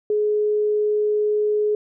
sine tone, 421.2 Hz, G#4, 24 cents sharp, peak -17 dBFS, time 0.1-1.75 s, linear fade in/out 2 ms, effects none

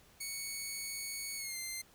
10% pulse tone with pitch glide, 2223 to 2086 Hz, C#7 to C7, +4 to -6 cents, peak -30 dBFS, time 0.2-1.82 s, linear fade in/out 10 ms, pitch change -110 cents, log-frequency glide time 1.37-1.57 s, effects pink hiss -63 dBFS RMS until 1.94 s

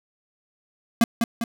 square tone with echo, 231.2 Hz, A#3, 14 cents flat, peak -14 dBFS, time 1.01-1.04 s, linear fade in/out 2 ms, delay 200 ms, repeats 2, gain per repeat -5 dB, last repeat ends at 1.44 s, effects none

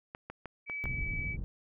clicks, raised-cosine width 0.5 ms, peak -26 dBFS, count 5, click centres 0.149 / 0.3 / 0.457 / 0.698 / 0.856 s
sine tone, 2291 Hz, D7, 44 cents flat, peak -35 dBFS, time 0.66-1.37 s, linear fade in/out 50 ms
pink low-pass noise, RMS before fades -37 dBFS, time 0.84-1.44 s, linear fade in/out 0 ms, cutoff 150 Hz, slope 12 dB/octave
effects none

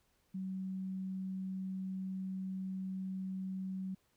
sine tone, 189 Hz, F#3, 37 cents sharp, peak -37 dBFS, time 0.34-3.95 s, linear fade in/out 10 ms, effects pink hiss -75 dBFS RMS until 4.16 s

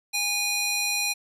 square tone with high-pass filter, 820 Hz, G#5, 22 cents flat, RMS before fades -26 dBFS, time 0.13-1.14 s, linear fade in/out 20 ms, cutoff 2800 Hz, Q 0.96, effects resampled to 32000 Hz

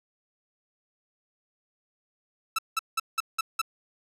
sawtooth tone bursts, 1318.5 Hz, E6, in tune, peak -20 dBFS, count 6, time 2.56-3.616 s, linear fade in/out 5 ms, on 26 ms, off 180 ms, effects resampled to 32000 Hz

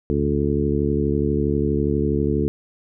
harmonic tone with a mistuned harmonic, 72.3 Hz, D2, 27 cents flat, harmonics 1 / 2 / 3 / 4 / 5 / 6, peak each -25 / -25 / -25 / -25 / -25 / -25 dBFS, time 0.1-2.48 s, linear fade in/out 0 ms, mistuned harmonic 1, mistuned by +66 cents, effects none

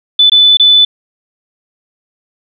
sine tone with dropouts, 3496 Hz, A7, 12 cents flat, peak -3 dBFS, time 0.19-0.85 s, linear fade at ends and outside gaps 5 ms, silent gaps 0.298-0.318 / 0.571-0.597 s, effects none

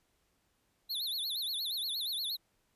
square tone with vibrato, 3880 Hz, B7, 31 cents flat, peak -34 dBFS, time 0.89-2.37 s, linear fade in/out 20 ms, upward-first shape sine, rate 8.5 Hz, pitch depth 210 cents each way, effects pink hiss -75 dBFS RMS until 2.75 s + resampled to 32000 Hz

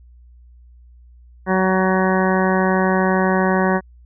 harmonic tone, 187.5 Hz, F#3, 23 cents sharp, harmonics 1 / 2 / 3 / 4 / 5 / 6 / 8 / 9 / 10, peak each -18 / -21 / -23 / -24 / -25 / -26 / -27 / -28 / -28 dBFS, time 1.46-3.81 s, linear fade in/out 50 ms, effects added 60 Hz sine -43 dBFS peak until 4.05 s

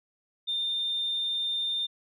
sine tone, 3611 Hz, A7, 44 cents sharp, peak -26 dBFS, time 0.47-1.87 s, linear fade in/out 20 ms, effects tanh soft clip ceiling -22 dBFS

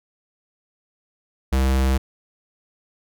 square tone, 66 Hz, C2, 16 cents sharp, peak -17 dBFS, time 1.52-1.98 s, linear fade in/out 10 ms, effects none

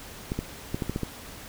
clicks, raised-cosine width 3 ms, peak -15 dBFS, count 7, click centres 0.319 / 0.39 / 0.745 / 0.822 / 0.896 / 0.961 / 1.033 s, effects pink hiss -43 dBFS RMS until 1.48 s

